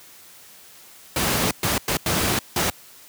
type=noise bursts at uneven times; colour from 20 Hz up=pink; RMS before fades=-21 dBFS; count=5; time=1.16-1.51 / 1.63-1.78 / 1.88-1.97 / 2.06-2.39 / 2.56-2.7 s; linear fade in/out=2 ms; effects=white hiss -47 dBFS RMS until 3.08 s + high-pass 80 Hz 12 dB/octave

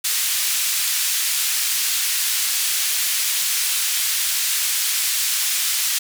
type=band-pass noise; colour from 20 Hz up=white; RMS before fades=-21 dBFS; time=0.04-5.99 s; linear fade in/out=10 ms; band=2100 to 13000 Hz; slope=12 dB/octave; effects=none

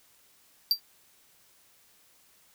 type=tone with exponential decay; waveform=square; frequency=4699 Hz; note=D8; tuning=in tune; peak=-17 dBFS; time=0.71-0.8 s; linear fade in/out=1 ms; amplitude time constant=18 ms; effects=white hiss -62 dBFS RMS until 2.54 s

